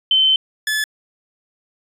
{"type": "tone pair in turn", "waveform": ["sine", "sawtooth"], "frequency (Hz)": [3076, 1726.3], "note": ["G7", "A6"], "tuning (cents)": [-33, -33], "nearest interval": "minor seventh", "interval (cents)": 1000, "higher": "first", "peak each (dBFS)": [-11, -14], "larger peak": "first", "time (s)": [[0.11, 0.36], [0.67, 0.84]], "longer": "first", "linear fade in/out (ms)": 2, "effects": ["resampled to 32000 Hz"]}